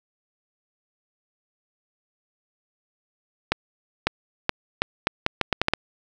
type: accelerating click train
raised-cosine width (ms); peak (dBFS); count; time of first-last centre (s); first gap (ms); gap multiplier
0.3; -3; 11; 3.52-5.736; 550; 0.77
effects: none